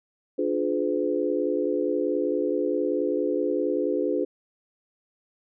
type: chord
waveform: sine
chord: D diminished seventh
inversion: none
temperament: just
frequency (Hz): 293.7 / 352.4 / 422.9 / 507.5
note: D4 / F4 / Ab4 / Cb5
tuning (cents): 0 / +16 / +31 / +47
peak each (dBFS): -28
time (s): 0.38-4.25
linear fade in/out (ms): 10
effects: none